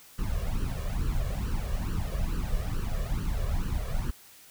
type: noise with flanger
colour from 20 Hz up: brown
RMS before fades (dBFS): -29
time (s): 0.18-4.11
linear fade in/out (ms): 10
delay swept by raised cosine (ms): 0.68 to 1.78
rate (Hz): 2.3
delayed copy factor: +1
effects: white hiss -53 dBFS RMS until 4.5 s